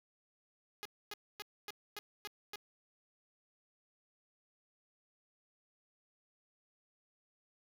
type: tone bursts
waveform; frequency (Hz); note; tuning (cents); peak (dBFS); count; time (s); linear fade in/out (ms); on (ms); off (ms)
5% pulse; 415.3; G#4; 0; -31; 7; 0.83-2.558; 0; 24; 260
effects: none